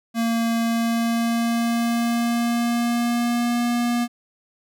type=tone with pitch glide; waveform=square; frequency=230 to 239.1 Hz; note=A#3 to A#3; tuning=-23 to +44 cents; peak=-20 dBFS; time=0.14-4.08 s; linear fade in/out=50 ms; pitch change=+67 cents; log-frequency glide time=0.61-3.63 s; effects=none